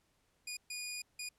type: tone bursts at uneven times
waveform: 15% pulse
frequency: 2452 Hz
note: D#7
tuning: 26 cents flat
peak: -33 dBFS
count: 3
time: 0.47-0.57 / 0.7-1.02 / 1.19-1.29 s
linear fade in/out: 5 ms
effects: pink hiss -75 dBFS RMS until 1.38 s + low-pass 12000 Hz 12 dB/octave